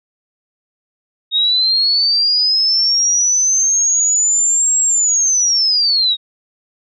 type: linear two-way sweep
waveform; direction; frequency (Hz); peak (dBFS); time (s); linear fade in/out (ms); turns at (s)
sine; up then down; 3727 to 7640 to 3727; -11; 1.31-6.17; 50; 4.81
effects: none